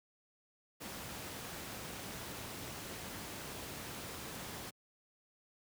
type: noise with amplitude modulation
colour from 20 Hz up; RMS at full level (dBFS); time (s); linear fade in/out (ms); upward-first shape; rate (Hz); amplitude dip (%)
pink; -43; 0.8-4.71; 20; sine; 222; 35
effects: high-pass 80 Hz 12 dB/octave